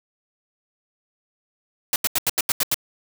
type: noise bursts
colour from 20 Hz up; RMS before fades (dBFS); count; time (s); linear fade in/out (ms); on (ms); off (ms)
white; -20; 8; 1.93-2.744; 2; 30; 82
effects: none